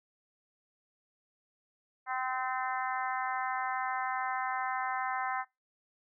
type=harmonic tone; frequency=257.6 Hz; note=C4; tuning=27 cents flat; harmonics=3 / 4 / 5 / 6 / 7 / 8; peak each=-35 / -37 / -39 / -41 / -42 / -43 dBFS; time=2.06-5.45 s; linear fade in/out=50 ms; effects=noise-tail reverb RT60 0.2 s tail -21 dB re dry